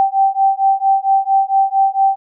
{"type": "beating tone pair", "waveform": "sine", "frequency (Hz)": [777, 781.4], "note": ["G5", "G5"], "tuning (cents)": [-16, -6], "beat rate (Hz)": 4.4, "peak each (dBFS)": -14, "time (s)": [0, 2.16], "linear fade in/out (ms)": 0, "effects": []}